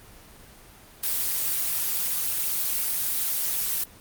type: noise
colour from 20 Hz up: blue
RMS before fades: -26 dBFS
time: 1.03-3.84 s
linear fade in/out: 5 ms
effects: pink hiss -49 dBFS RMS until 4 s + Opus 24 kbps